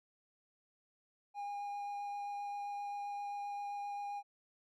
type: tone with vibrato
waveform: triangle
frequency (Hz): 813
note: G#5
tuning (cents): -37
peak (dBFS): -37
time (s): 1.34-4.23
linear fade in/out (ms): 50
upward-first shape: sine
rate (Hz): 7.6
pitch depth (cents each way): 8
effects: none